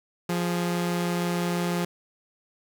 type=tone pair together; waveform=sawtooth; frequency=174.61 / 415.3 Hz; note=F3 / G#4; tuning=0 / 0 cents; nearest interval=octave + minor third; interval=1500 cents; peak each=-21 / -30 dBFS; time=0.29-1.85 s; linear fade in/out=5 ms; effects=none